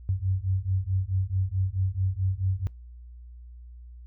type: beating tone pair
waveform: sine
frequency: 92.5 / 97.1 Hz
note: F#2 / G2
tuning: 0 / -16 cents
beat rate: 4.6 Hz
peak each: -27 dBFS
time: 0.09-2.67 s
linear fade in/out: 0 ms
effects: noise-tail reverb RT60 0.2 s tail -23 dB re dry + added 60 Hz sine -42 dBFS peak until 4.06 s